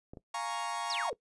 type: clicks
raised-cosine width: 2 ms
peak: -32 dBFS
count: 2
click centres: 0.135 / 0.172 s
type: chord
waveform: 40% pulse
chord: Bb minor seventh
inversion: second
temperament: equal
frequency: 698.5 / 830.6 / 932.3 / 1108.7 Hz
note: F5 / Ab5 / Bb5 / Db6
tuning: 0 / 0 / 0 / 0 cents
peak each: -41 / -41 / -37 / -38 dBFS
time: 0.34-1.1 s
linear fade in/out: 5 ms
type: exponential sweep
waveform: sine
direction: down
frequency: 5800 to 416.1 Hz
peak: -33 dBFS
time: 0.9-1.13 s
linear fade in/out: 0 ms
effects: noise-tail reverb RT60 0.1 s tail -19 dB re dry + resampled to 24000 Hz